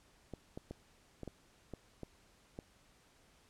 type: clicks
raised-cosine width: 2 ms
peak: -30 dBFS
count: 8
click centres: 0.337 / 0.575 / 0.71 / 1.233 / 1.277 / 1.737 / 2.033 / 2.589 s
effects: pink hiss -67 dBFS RMS until 3.49 s + low-pass 10000 Hz 12 dB/octave